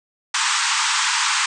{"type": "band-pass noise", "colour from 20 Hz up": "pink", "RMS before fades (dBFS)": -20, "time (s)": [0.34, 1.46], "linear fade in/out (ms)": 5, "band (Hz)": [870, 8600], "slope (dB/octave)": 96, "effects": []}